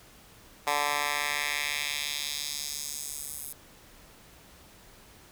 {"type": "tone with high-pass filter sweep", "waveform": "10% pulse", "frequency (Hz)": 145.8, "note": "D3", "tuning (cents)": -12, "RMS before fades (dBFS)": -32, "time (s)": [0.67, 3.53], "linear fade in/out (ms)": 2, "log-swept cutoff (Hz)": [920, 11000], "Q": 1.4, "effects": ["pink hiss -54 dBFS RMS until 5.31 s"]}